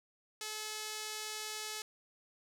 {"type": "tone with band-pass filter", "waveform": "sawtooth", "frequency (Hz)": 429.8, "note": "A4", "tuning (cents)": -41, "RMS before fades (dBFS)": -42, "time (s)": [0.41, 1.82], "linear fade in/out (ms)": 2, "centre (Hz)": 6300, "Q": 0.78, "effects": []}